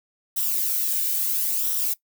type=noise with flanger; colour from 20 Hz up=violet; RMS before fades=-24 dBFS; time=0.36-1.94 s; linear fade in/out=10 ms; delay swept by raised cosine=0.43 to 1.53 ms; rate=0.74 Hz; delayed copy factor=-0.5; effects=noise-tail reverb RT60 0.1 s tail -19 dB re dry